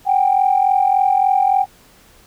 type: tone pair together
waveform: sine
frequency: 757.5 / 801 Hz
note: F#5 / G5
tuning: +40 / +37 cents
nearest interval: minor second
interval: 97 cents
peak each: -14 dBFS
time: 0.05-1.66 s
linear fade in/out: 50 ms
effects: tanh soft clip ceiling -4 dBFS + pink hiss -49 dBFS RMS until 2.26 s